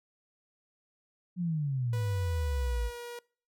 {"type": "exponential sweep", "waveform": "sine", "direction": "down", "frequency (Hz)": [183.6, 52], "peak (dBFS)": -28, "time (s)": [1.36, 2.91], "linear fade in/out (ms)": 50}
{"type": "tone with pitch glide", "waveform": "sawtooth", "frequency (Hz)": [491.2, 478.9], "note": ["B4", "A#4"], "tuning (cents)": [-9, 47], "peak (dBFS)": -36, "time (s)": [1.93, 3.19], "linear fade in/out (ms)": 2, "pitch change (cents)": -44, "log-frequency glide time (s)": [2.58, 2.97]}
{"effects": ["noise-tail reverb RT60 0.4 s tail -24 dB re dry"]}